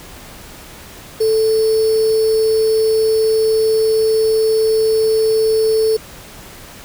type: tone with sample-and-hold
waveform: sine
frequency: 440 Hz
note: A4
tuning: in tune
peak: -11 dBFS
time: 1.2-5.97 s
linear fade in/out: 10 ms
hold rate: 4900 Hz
effects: pink hiss -37 dBFS RMS until 6.84 s